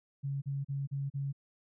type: tone bursts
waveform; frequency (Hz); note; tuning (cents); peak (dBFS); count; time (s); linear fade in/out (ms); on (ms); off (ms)
sine; 138.9; C#3; +4; -32; 5; 0.23-1.328; 20; 190; 37
effects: none